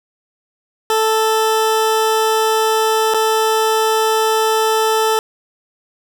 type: tone with dropouts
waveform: 20% pulse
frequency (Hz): 440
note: A4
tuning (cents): 0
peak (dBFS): -8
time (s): 0.9-5.19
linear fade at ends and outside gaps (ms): 1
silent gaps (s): 3.138-3.144
effects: none